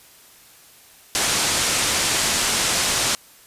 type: low-pass noise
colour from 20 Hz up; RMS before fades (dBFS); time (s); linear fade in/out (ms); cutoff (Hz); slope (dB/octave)
white; -21; 1.15-3.15; 0; 9000; 24
effects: white hiss -49 dBFS RMS until 3.46 s + resampled to 32000 Hz